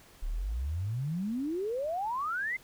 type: exponential sweep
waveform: sine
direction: up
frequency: 32.47 to 2121 Hz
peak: -30 dBFS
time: 0.22-2.57 s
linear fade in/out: 10 ms
effects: pink hiss -57 dBFS RMS until 2.63 s